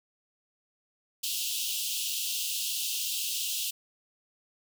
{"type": "high-pass noise", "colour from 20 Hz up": "pink", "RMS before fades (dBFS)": -32, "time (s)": [1.23, 3.71], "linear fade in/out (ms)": 10, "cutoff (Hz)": 2700, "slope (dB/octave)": 96, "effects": []}